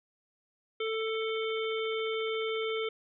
harmonic tone, 442.9 Hz, A4, 11 cents sharp, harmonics 1 / 3 / 5 / 7 / 8, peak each -31 / -40 / -39 / -41 / -44 dBFS, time 0.8-2.89 s, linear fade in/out 5 ms, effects none

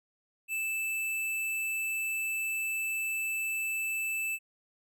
square tone, 2637 Hz, E7, in tune, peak -31 dBFS, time 0.48-4.39 s, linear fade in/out 50 ms, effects none

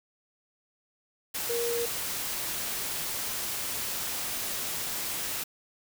sine tone in noise, 471.1 Hz, A#4, 18 cents sharp, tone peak -28 dBFS, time 1.49-1.86 s, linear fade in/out 10 ms, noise white, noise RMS -33 dBFS, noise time 1.34-5.44 s, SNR +2 dB, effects none

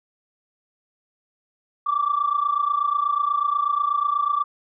sine tone pair together, 1148 / 1176.2 Hz, D6 / D6, -40 / +2 cents, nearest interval unison, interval 42 cents, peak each -22 / -21 dBFS, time 1.86-4.44 s, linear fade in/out 10 ms, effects tanh soft clip ceiling -12 dBFS

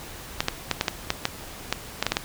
clicks, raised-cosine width 0.2 ms, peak -4 dBFS, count 12, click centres 0.405 / 0.484 / 0.713 / 0.811 / 0.882 / 1.104 / 1.254 / 1.726 / 2.026 / 2.066 / 2.12 / 2.169 s, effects pink hiss -40 dBFS RMS until 2.24 s

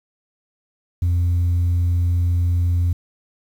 sine tone, 87.2 Hz, F2, 2 cents flat, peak -13 dBFS, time 1.02-2.93 s, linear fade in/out 5 ms, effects tanh soft clip ceiling -14 dBFS + 8-bit

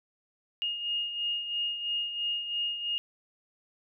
sine beating tone pair, 2848 / 2851 Hz, F7 / F7, +33 / +35 cents, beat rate 3 Hz, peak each -30 / -38 dBFS, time 0.62-2.98 s, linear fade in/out 0 ms, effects none

